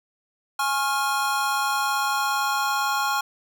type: chord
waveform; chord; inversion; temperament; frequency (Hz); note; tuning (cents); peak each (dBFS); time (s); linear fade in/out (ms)
square; Db major; second; equal with one note detuned; 830.6 / 1086.5 / 1396.9; Ab5 / Db6 / F6; 0 / -35 / 0; -27; 0.59-3.21; 5
effects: none